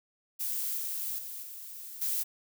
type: noise with level steps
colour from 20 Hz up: violet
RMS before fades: -33 / -35 / -41 / -44 / -31 dBFS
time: 0.39-2.24 s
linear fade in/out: 20 ms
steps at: 0.77 / 1.18 / 1.42 / 2.01 s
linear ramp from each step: 10 ms
effects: none